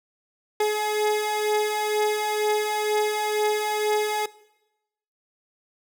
30% pulse beating tone pair, 421.7 / 423.8 Hz, G#4 / G#4, +26 / +35 cents, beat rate 2.1 Hz, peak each -25 / -20 dBFS, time 0.6-4.26 s, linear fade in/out 5 ms, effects noise-tail reverb RT60 0.9 s tail -19 dB re dry

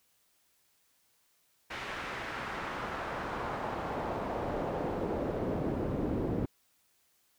brown noise with band-pass filter sweep, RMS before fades -35 dBFS, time 1.7-6.46 s, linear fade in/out 10 ms, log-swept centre 2100 to 300 Hz, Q 1.2, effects white hiss -71 dBFS RMS until 7.38 s

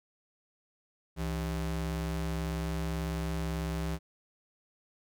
square ring-modulated tone, 116.54 Hz, A#2, in tune, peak -29 dBFS, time 1.16-3.99 s, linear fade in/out 50 ms, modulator 49.1 Hz, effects none

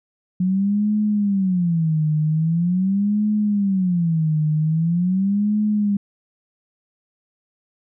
sine tone with vibrato, 180 Hz, F#3, 47 cents flat, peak -16 dBFS, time 0.4-5.97 s, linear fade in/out 5 ms, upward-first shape sine, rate 0.43 Hz, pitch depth 280 cents each way, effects none

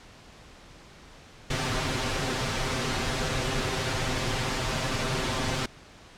pink noise with comb filter, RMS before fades -28 dBFS, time 1.5-5.66 s, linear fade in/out 5 ms, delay 7.7 ms, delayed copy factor +0.8, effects pink hiss -50 dBFS RMS until 6.17 s + low-pass 6000 Hz 12 dB/octave

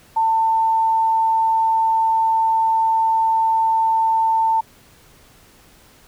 sine tone, 895 Hz, A5, 29 cents sharp, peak -14 dBFS, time 0.16-4.61 s, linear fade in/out 10 ms, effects pink hiss -50 dBFS RMS until 6.07 s

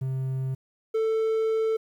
triangle tone pair in turn, 131.8 / 443.3 Hz, C3 / A4, +13 / +13 cents, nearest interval octave + major sixth, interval 2100 cents, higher second, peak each -24 / -20 dBFS, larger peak second, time 0.01-0.55 / 0.94-1.77 s, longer second, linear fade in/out 10 ms, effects 10-bit

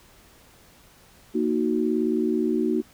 sine chord, D# minor, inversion second, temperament equal, 233.1 / 311.1 / 370 Hz, A#3 / D#4 / F#4, 0 / 0 / 0 cents, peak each -25 dBFS, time 1.34-2.82 s, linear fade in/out 20 ms, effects pink hiss -54 dBFS RMS until 2.93 s

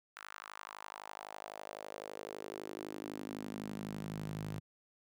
sawtooth tone with high-pass filter sweep, 51.91 Hz, G#1, in tune, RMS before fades -45 dBFS, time 0.16-4.6 s, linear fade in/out 10 ms, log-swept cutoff 1400 to 130 Hz, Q 2.8, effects none

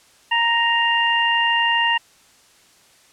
harmonic tone, 932.3 Hz, A#5, in tune, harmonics 1 / 2 / 3, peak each -20 / -20 / -20 dBFS, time 0.31-1.98 s, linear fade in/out 10 ms, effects white hiss -53 dBFS RMS until 3.12 s + low-pass 9000 Hz 12 dB/octave

